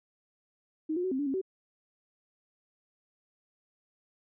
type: tone with pitch steps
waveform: sine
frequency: 313.4 / 356.9 / 373.6 / 263.2 / 288.6 / 269.9 / 379.4 Hz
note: D#4 / F4 / F#4 / C4 / D4 / C#4 / F#4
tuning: +13 / +38 / +17 / +10 / -30 / -46 / +43 cents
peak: -28 dBFS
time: 0.89-1.415 s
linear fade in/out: 10 ms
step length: 75 ms
effects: none